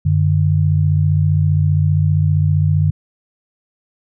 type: tone pair together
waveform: sine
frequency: 94.6 / 149.78 Hz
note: F#2 / D3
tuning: +39 / +34 cents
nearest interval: minor sixth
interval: 795 cents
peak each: -14 dBFS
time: 0.05-2.91 s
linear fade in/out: 10 ms
effects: none